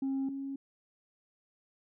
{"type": "tone pair in turn", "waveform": "sine", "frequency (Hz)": [270, 273.6], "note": ["C#4", "C#4"], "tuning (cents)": [-45, -23], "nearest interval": "unison", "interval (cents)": 22, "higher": "second", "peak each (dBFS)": [-28, -35], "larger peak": "first", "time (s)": [[0.02, 0.29], [0.29, 0.56]], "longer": "neither", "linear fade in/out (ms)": 5, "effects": ["tanh soft clip ceiling -28 dBFS"]}